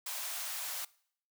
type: high-pass noise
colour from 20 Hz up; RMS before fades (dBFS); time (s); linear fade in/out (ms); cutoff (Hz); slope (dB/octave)
white; -39; 0.06-0.85; 5; 590; 48
effects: noise-tail reverb RT60 0.6 s tail -22 dB re dry